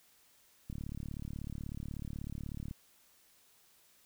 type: click train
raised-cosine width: 5 ms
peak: -29 dBFS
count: 74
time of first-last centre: 0.7-2.711 s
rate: 36.3 Hz
effects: white hiss -66 dBFS RMS until 4.05 s